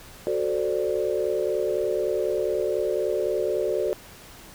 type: chord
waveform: sine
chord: D dominant seventh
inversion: first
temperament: equal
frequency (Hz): 370 / 440 / 523.3 / 587.3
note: F#4 / A4 / C5 / D5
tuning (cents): 0 / 0 / 0 / 0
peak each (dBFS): -27 / -27 / -30 / -28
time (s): 0.27-3.93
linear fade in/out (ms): 0
effects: pink hiss -46 dBFS RMS until 4.54 s